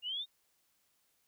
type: exponential sweep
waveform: sine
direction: up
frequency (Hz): 2794 to 3740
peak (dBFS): -35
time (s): 0.02-0.26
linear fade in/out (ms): 50
effects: white hiss -75 dBFS RMS until 1.27 s